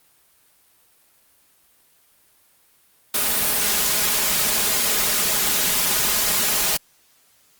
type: noise with comb filter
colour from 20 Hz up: white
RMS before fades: -20 dBFS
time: 3.14-6.77 s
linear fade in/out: 5 ms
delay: 4.8 ms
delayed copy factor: +0.55
effects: white hiss -58 dBFS RMS until 7.59 s + Opus 32 kbps